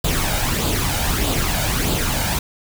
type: noise with flanger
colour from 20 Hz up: pink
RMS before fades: -20 dBFS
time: 0.04-2.39 s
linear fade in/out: 5 ms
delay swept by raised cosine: 0.25 to 1.35 ms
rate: 1.6 Hz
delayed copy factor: +0.55
effects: none